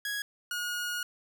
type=tone pair in turn; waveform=sawtooth; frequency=1661.2 / 1441.3 Hz; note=G#6 / F#6; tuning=0 / -46 cents; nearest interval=major second; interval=246 cents; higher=first; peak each=-28 dBFS; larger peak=neither; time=0.05-0.22 / 0.51-1.03 s; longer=second; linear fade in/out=2 ms; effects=none